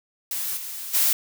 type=noise with level steps; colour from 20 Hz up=blue; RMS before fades=-28 / -34 / -20 dBFS; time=0.31-1.13 s; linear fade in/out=2 ms; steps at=0.56 / 0.93 s; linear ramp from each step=20 ms; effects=none